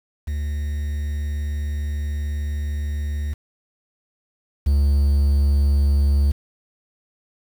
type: tone pair in turn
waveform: triangle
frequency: 73.42 / 70.68 Hz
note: D2 / C#2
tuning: 0 / +34 cents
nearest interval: minor second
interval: 66 cents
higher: first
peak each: -20 / -12 dBFS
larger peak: second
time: 0.27-3.34 / 4.66-6.32 s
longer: first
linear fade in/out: 10 ms
effects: 7-bit